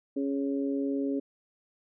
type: harmonic tone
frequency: 138.4 Hz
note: C#3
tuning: 2 cents flat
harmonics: 2 / 3 / 4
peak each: -28 / -34 / -39 dBFS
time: 0.16-1.2 s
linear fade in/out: 10 ms
effects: none